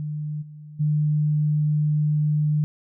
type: tone with level steps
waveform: sine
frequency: 150.6 Hz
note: D3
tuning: 44 cents sharp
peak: -26 / -38 / -18 dBFS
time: 0-2.64 s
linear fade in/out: 0 ms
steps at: 0.41 / 0.79 s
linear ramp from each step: 20 ms
effects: none